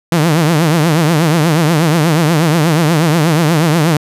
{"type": "tone with vibrato", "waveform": "sawtooth", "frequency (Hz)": 160, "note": "D#3", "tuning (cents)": 49, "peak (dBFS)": -5, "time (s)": [0.12, 3.97], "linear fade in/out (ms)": 2, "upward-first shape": "triangle", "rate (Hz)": 8.3, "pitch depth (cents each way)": 180, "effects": ["resampled to 32000 Hz"]}